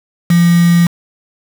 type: tone with quantisation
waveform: sine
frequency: 171.8 Hz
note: F3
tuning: 28 cents flat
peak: -6 dBFS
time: 0.3-0.87 s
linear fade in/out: 5 ms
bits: 3
effects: none